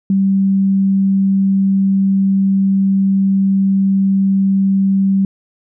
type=tone; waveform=sine; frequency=194.3 Hz; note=G3; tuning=15 cents flat; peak=-10 dBFS; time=0.1-5.25 s; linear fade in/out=2 ms; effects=none